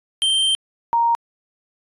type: tone pair in turn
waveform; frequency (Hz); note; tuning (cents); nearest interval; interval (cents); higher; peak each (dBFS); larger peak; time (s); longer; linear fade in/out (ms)
square / sine; 3138 / 932.9; G7 / A#5; +1 / +1; octave + major sixth; 2100; first; -16 / -14; second; 0.22-0.55 / 0.93-1.15; first; 0
effects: resampled to 24000 Hz